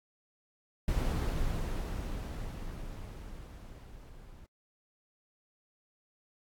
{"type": "noise with level ramp", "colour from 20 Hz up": "brown", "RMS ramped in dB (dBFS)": [-29, -52], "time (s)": [0.88, 4.46], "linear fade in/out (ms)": 2, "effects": ["AAC 64 kbps"]}